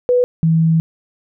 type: tone pair in turn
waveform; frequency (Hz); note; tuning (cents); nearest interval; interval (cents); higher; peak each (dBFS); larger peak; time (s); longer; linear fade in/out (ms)
sine; 493.9 / 162.46; B4 / E3; 0 / -25; octave + perfect fifth; 1925; first; -10; neither; 0.09-0.24 / 0.43-0.8; second; 0
effects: none